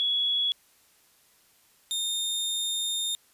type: tone pair in turn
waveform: sine / sawtooth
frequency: 3367 / 3652 Hz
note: G#7 / A#7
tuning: +23 / -36 cents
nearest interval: minor second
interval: 141 cents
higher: second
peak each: -23 / -24 dBFS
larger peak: first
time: 0-0.52 / 1.91-3.15 s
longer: second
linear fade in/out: 0 ms
effects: white hiss -62 dBFS RMS until 3.33 s + resampled to 32000 Hz